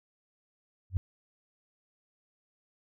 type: tone with exponential growth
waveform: sine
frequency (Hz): 93.1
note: F#2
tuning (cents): +11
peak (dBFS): -20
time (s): 0.9-0.97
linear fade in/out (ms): 0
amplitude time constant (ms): 15
effects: none